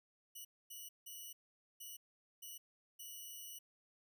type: tone bursts at uneven times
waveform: 5% pulse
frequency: 2944 Hz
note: F#7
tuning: 9 cents flat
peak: -40 dBFS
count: 6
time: 0.35-0.45 / 0.7-0.89 / 1.06-1.33 / 1.8-1.97 / 2.42-2.58 / 2.99-3.59 s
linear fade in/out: 10 ms
effects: none

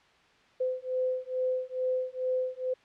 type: beating tone pair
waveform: sine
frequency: 510 / 512.3 Hz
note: C5 / C5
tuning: -44 / -37 cents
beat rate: 2.3 Hz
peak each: -31 dBFS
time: 0.6-2.74 s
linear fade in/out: 10 ms
effects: white hiss -61 dBFS RMS until 2.84 s + low-pass 3000 Hz 12 dB/octave

